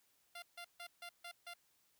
10% pulse tone bursts, 695 Hz, F5, 9 cents flat, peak -39 dBFS, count 6, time 0.35-1.538 s, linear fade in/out 5 ms, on 73 ms, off 150 ms, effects white hiss -75 dBFS RMS until 1.99 s

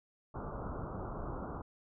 pink low-pass noise, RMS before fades -41 dBFS, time 0.34-1.62 s, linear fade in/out 10 ms, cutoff 1400 Hz, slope 96 dB/octave, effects none

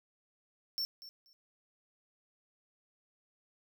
square tone with echo, 5420 Hz, E8, 47 cents sharp, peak -33 dBFS, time 0.78-0.85 s, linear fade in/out 0 ms, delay 240 ms, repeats 2, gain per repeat -15 dB, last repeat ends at 1.33 s, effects none

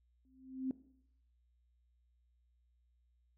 sine tone with exponential growth, 261.6 Hz, C4, in tune, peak -31 dBFS, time 0.25-0.71 s, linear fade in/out 1 ms, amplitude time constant 100 ms, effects noise-tail reverb RT60 0.7 s tail -17 dB re dry + added 60 Hz sine -70 dBFS peak until 3.37 s

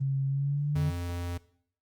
sine tone with pitch glide, 136.1 to 148.42 Hz, C#3 to D3, -31 to +19 cents, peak -25 dBFS, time 0-0.91 s, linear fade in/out 20 ms, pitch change +150 cents, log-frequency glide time 0.27-0.77 s
square tone, 87.31 Hz, F2, in tune, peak -32 dBFS, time 0.75-1.38 s, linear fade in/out 10 ms
effects noise-tail reverb RT60 0.6 s tail -19 dB re dry + Opus 32 kbps

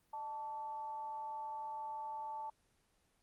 sine tone with amplitude modulation, 880 Hz, A5, in tune, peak -38 dBFS, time 0.13-2.5 s, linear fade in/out 5 ms, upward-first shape sine, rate 266 Hz, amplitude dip 55%, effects pink hiss -75 dBFS RMS until 3.22 s + Opus 24 kbps

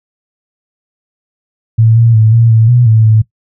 sine tone with pitch steps, 112.6 / 115.8 / 109.9 / 115.6 / 112 / 122.2 / 110.8 / 109.6 Hz, A2 / A#2 / A2 / A#2 / A2 / B2 / A2 / A2, +40 / -11 / -2 / -14 / +31 / -18 / +13 / -6 cents, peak -4 dBFS, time 1.78-3.22 s, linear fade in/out 10 ms, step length 180 ms, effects noise-tail reverb RT60 0.1 s tail -18 dB re dry

